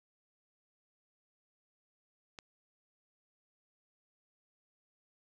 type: click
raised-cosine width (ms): 0.2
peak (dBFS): -28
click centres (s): 2.388
effects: none